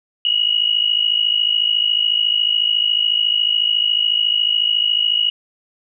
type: tone pair together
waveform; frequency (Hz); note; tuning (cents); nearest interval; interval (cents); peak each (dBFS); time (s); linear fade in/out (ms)
sine; 2876 / 2930; F#7 / F#7; -50 / -18; unison; 32; -17; 0.25-5.3; 2
effects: none